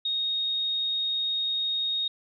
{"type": "tone", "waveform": "sine", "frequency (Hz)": 3729, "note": "A#7", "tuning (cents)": 0, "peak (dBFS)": -25, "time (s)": [0.05, 2.08], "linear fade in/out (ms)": 5, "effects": []}